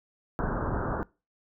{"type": "low-pass noise", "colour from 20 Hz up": "pink", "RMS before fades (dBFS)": -30, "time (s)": [0.39, 1.03], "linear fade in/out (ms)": 0, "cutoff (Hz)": 1600, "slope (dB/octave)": 96, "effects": ["noise-tail reverb RT60 0.3 s tail -23 dB re dry"]}